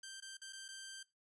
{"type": "tone with dropouts", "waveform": "10% pulse", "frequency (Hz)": 1569, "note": "G6", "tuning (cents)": 1, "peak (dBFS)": -39, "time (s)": [0.03, 1.03], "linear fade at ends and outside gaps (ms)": 5, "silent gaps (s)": [[0.203, 0.222], [0.371, 0.416], [0.526, 0.53], [0.682, 0.686]], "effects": ["noise-tail reverb RT60 0.2 s tail -17 dB re dry", "resampled to 22050 Hz"]}